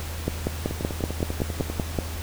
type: two click trains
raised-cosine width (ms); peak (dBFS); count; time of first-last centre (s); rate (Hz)
2; -10 / -16; 10 / 12; 0.28-1.988 / 0.71-1.799; 5.27 / 10.1
effects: added 80 Hz sine -31 dBFS peak until 2.22 s + pink hiss -37 dBFS RMS until 2.22 s